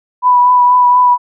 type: tone with vibrato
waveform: sine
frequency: 987.8 Hz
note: B5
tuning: in tune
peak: -5 dBFS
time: 0.22-1.18 s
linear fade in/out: 50 ms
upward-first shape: triangle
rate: 4.2 Hz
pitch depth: 21 cents each way
effects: none